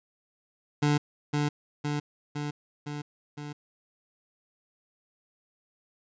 25% pulse tone with echo, 147.1 Hz, D3, 3 cents sharp, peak -18 dBFS, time 0.82-0.98 s, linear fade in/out 10 ms, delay 510 ms, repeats 5, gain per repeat -3 dB, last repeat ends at 3.53 s, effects resampled to 16000 Hz

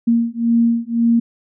sine beating tone pair, 231.8 / 233.7 Hz, A#3 / A#3, -10 / +5 cents, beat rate 1.9 Hz, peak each -16 dBFS, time 0.07-1.2 s, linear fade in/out 10 ms, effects none

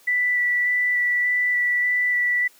sine tone with vibrato, 1969 Hz, B6, 6 cents flat, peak -18 dBFS, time 0.07-2.48 s, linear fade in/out 10 ms, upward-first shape square, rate 1.7 Hz, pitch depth 8 cents each way, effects white hiss -54 dBFS RMS until 2.59 s + high-pass 200 Hz 12 dB/octave

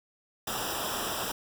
pink noise with comb filter, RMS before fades -33 dBFS, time 0.47-1.32 s, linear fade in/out 5 ms, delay 0.46 ms, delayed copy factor -0.85, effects none

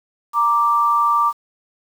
sine tone pair together, 935.1 / 1174.7 Hz, A#5 / D6, +5 / 0 cents, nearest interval major third, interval 395 cents, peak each -20 / -14 dBFS, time 0.33-1.33 s, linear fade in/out 50 ms, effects 7-bit

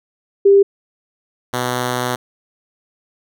sine / 5% pulse tone pair in turn, 397.3 / 124.35 Hz, G4 / B2, +23 / +12 cents, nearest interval octave + minor sixth, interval 2011 cents, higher first, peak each -6 / -7 dBFS, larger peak first, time 0.45-0.63 / 1.53-2.16 s, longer second, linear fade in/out 10 ms, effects none

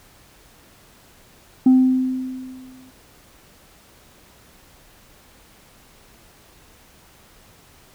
sine tone with exponential decay, 258.1 Hz, C4, 23 cents flat, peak -6 dBFS, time 1.66-2.91 s, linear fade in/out 5 ms, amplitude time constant 270 ms, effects tanh soft clip ceiling -7 dBFS + pink hiss -51 dBFS RMS until 7.94 s

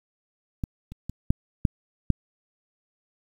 clicks, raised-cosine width 5 ms, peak -15 / -26 / -20 / -7 / -7 / -6 dBFS, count 6, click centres 0.638 / 0.92 / 1.096 / 1.305 / 1.652 / 2.103 s, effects 8-bit

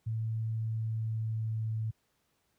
sine tone with pitch glide, 111.6 to 110.45 Hz, A2 to A2, +25 to +7 cents, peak -30 dBFS, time 0.06-1.91 s, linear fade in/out 10 ms, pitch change -18 cents, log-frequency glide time 0.5-1.78 s, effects pink hiss -75 dBFS RMS until 2.58 s + high-pass 60 Hz 12 dB/octave

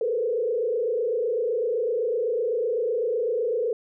sine tone with frequency modulation, 466.2 Hz, A#4, in tune, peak -22 dBFS, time 0.01-3.73 s, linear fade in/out 2 ms, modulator 27.9 Hz, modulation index 1.5, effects none

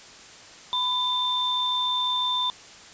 sine tone pair together, 1000 / 3566 Hz, B5 / A7, +21 / +22 cents, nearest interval octave + minor seventh, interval 2201 cents, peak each -27 / -24 dBFS, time 0.73-2.5 s, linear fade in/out 0 ms, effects white hiss -46 dBFS RMS until 2.93 s + resampled to 16000 Hz

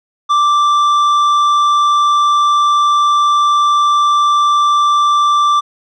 triangle tone with tanh clipping, 1174.7 Hz, D6, in tune, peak -10 dBFS, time 0.29-5.61 s, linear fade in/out 20 ms, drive 12 dB, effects none

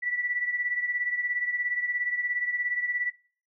sine beating tone pair, 1957 / 1974 Hz, B6 / B6, -16 / -1 cents, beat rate 17 Hz, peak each -27 / -34 dBFS, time 0.02-3.11 s, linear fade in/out 20 ms, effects noise-tail reverb RT60 0.4 s tail -18 dB re dry

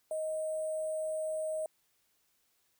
sine tone with sample-and-hold, 628 Hz, D#5, 16 cents sharp, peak -32 dBFS, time 0.11-1.66 s, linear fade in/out 2 ms, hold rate 8820 Hz, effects white hiss -74 dBFS RMS until 2.79 s

